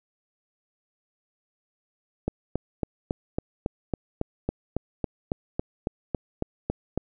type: click train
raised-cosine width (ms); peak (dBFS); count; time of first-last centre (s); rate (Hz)
2; -12; 18; 2.28-6.976; 3.62
effects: none

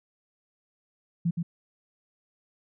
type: tone with echo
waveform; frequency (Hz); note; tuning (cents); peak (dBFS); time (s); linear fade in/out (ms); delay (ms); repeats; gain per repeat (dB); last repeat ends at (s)
sine; 169.6; E3; +50; -22; 1.25-1.31; 10; 120; 1; -4; 1.43
effects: none

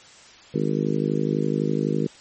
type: harmonic tone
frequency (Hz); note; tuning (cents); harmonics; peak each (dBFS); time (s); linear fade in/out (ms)
51.91; G#1; 0; 3 / 4 / 5 / 6 / 7 / 8 / 9; -26 / -27 / -28 / -29 / -29 / -30 / -31; 0.54-2.07; 5
effects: white hiss -48 dBFS RMS until 2.2 s + MP3 32 kbps

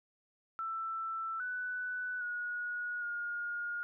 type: tone with pitch steps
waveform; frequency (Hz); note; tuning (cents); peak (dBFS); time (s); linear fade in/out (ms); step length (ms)
sine; 1330 / 1491 / 1452 / 1425; E6 / F#6 / F#6 / F6; +15 / +13 / -33 / +34; -35; 0.59-3.83; 0; 810
effects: none

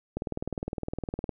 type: click train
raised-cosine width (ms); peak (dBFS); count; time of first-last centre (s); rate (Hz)
2; -18; 23; 0.17-1.292; 19.6
effects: none

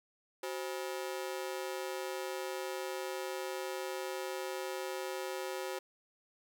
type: ring-modulated tone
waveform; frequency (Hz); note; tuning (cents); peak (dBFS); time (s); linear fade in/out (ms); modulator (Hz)
sawtooth; 450; A4; +39; -30; 0.43-5.79; 5; 76
effects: none

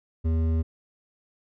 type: tone with hard clipping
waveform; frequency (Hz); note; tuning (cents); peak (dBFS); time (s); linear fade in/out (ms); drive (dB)
sine; 80.9; E2; -32; -23; 0.24-0.63; 20; 10
effects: none

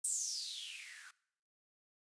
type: noise with band-pass filter sweep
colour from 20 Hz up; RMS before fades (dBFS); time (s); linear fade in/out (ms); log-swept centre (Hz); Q
violet; -42; 0.04-1.11; 5; 8600 to 1400; 8.5
effects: noise-tail reverb RT60 0.7 s tail -21 dB re dry + resampled to 22050 Hz

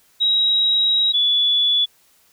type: tone pair in turn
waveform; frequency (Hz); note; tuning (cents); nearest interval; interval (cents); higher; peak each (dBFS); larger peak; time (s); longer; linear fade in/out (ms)
sine; 3832 / 3430; A#7 / A7; +47 / -45; major second; 192; first; -14; neither; 0.2-1.13 / 1.13-1.86; first; 20
effects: white hiss -57 dBFS RMS until 2.32 s

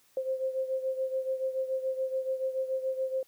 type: beating tone pair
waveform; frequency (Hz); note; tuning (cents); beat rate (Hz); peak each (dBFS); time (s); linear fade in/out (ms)
sine; 523.3 / 530.3; C5 / C5; 0 / +23; 7; -30 / -35; 0.17-3.23; 2
effects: white hiss -65 dBFS RMS until 3.27 s

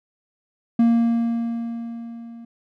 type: tone with level ramp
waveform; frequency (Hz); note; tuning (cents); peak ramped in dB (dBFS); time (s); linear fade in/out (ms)
triangle; 232.4; A#3; -5; -10 to -35; 0.79-2.45; 5
effects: none

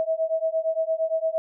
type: beating tone pair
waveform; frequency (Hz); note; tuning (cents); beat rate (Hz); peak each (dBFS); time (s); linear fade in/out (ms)
sine; 641 / 649.7; E5 / E5; -49 / -25; 8.7; -25; 0-1.38; 0
effects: none

